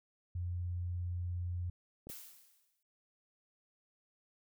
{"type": "tone", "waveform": "sine", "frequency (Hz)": 88.3, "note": "F2", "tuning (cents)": 20, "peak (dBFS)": -35, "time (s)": [0.35, 1.7], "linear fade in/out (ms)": 5}
{"type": "clicks", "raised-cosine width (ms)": 2, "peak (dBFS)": -36, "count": 2, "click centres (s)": [2.07, 2.099]}
{"type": "noise with exponential decay", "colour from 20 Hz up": "blue", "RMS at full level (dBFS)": -45, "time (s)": [2.09, 2.83], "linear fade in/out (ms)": 2, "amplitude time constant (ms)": 160}
{"effects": []}